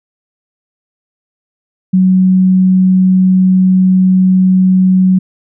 sine tone, 186.2 Hz, F#3, 11 cents sharp, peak -5 dBFS, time 1.93-5.19 s, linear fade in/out 10 ms, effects none

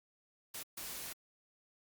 white noise bursts at uneven times, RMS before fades -44 dBFS, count 2, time 0.54-0.63 / 0.77-1.13 s, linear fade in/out 5 ms, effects Opus 48 kbps

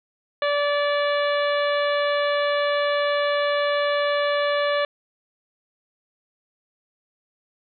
harmonic tone, 579 Hz, D5, 25 cents flat, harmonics 1 / 2 / 3 / 4 / 5 / 6 / 7, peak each -21 / -27 / -28 / -34 / -35 / -34 / -38 dBFS, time 0.42-4.85 s, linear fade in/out 2 ms, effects none

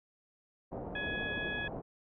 white low-pass noise, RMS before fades -41 dBFS, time 0.71-1.82 s, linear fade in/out 20 ms, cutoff 710 Hz, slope 24 dB/octave
harmonic tone, 840 Hz, G#5, 19 cents sharp, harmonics 2 / 3 / 4, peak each -36 / -44 / -45 dBFS, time 0.95-1.68 s, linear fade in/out 5 ms
effects none

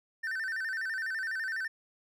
triangle tone with vibrato, 1661.2 Hz, G#6, in tune, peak -30 dBFS, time 0.23-1.68 s, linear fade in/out 10 ms, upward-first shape square, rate 12 Hz, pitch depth 140 cents each way, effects none

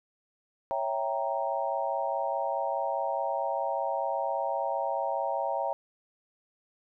sine chord, C# diminished seventh, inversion none, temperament equal, 554.4 / 659.3 / 784 / 932.3 Hz, C#5 / E5 / G5 / Bb5, 0 / 0 / 0 / 0 cents, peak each -33 dBFS, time 0.71-5.73 s, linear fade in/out 0 ms, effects none

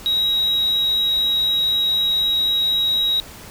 sine tone, 3826 Hz, A#7, 44 cents sharp, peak -14 dBFS, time 0.06-3.2 s, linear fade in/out 0 ms, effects tanh soft clip ceiling -14 dBFS + pink hiss -39 dBFS RMS until 3.5 s

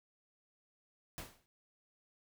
pink noise with exponential decay, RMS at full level -42 dBFS, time 1.18-1.46 s, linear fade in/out 0 ms, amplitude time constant 60 ms, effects none

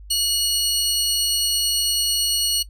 25% pulse tone pair together, 2909 / 4359 Hz, F#7 / C#8, -30 / -30 cents, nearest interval perfect fifth, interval 700 cents, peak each -21 / -15 dBFS, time 0.1-2.63 s, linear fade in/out 10 ms, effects noise-tail reverb RT60 0.1 s tail -19 dB re dry + added 50 Hz sine -38 dBFS peak until 2.69 s

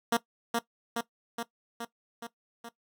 10% pulse tone with echo, 233.1 Hz, A#3, in tune, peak -15 dBFS, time 0.12-0.17 s, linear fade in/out 5 ms, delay 420 ms, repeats 6, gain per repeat -3 dB, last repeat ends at 2.69 s, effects noise-tail reverb RT60 0.1 s tail -17 dB re dry

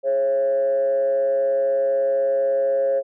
sine tone with frequency modulation, 543 Hz, C#5, 36 cents flat, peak -16 dBFS, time 0.03-3.03 s, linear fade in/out 50 ms, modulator 128 Hz, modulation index 0.4, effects tanh soft clip ceiling -13 dBFS

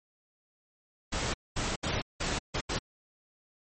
pink noise bursts at uneven times, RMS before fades -31 dBFS, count 6, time 1.12-1.34 / 1.56-1.76 / 1.83-2.02 / 2.2-2.39 / 2.54-2.61 / 2.69-2.79 s, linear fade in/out 10 ms, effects MP3 32 kbps

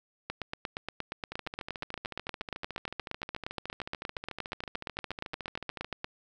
two click trains, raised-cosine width 0.3 ms, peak -18 / -22 dBFS, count 50 / 63, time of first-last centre 0.3-6.044 / 1.32-5.846 s, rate 8.53 / 13.7 Hz, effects none

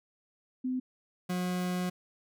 sine / 40% pulse tone pair in turn, 255.4 / 180.6 Hz, C4 / F#3, -42 / -42 cents, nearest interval tritone, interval 600 cents, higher first, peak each -29 / -29 dBFS, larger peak neither, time 0.64-0.8 / 1.29-1.9 s, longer second, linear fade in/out 10 ms, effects none

